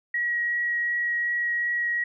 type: tone with vibrato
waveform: sine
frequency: 1907 Hz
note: A#6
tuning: 39 cents sharp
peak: -23 dBFS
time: 0.14-2.04 s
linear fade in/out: 5 ms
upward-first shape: triangle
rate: 2.7 Hz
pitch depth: 9 cents each way
effects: none